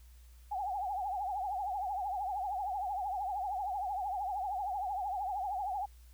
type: tone with vibrato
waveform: sine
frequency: 781 Hz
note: G5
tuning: 7 cents flat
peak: -33 dBFS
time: 0.51-5.86 s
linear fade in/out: 10 ms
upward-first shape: triangle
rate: 13 Hz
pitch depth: 160 cents each way
effects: added 60 Hz sine -53 dBFS peak until 6.13 s + white hiss -67 dBFS RMS until 6.13 s